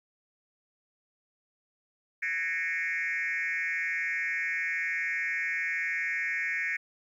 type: tone with frequency modulation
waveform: sine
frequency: 2000 Hz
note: B6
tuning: 21 cents sharp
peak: -27 dBFS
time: 2.22-6.77 s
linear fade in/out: 10 ms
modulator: 167 Hz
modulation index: 2
effects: tanh soft clip ceiling -24 dBFS + 11-bit